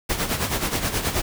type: noise with tremolo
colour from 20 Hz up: pink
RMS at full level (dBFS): -22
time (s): 0.09-1.22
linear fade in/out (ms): 10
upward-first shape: sine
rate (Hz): 9.4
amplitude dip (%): 65
effects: none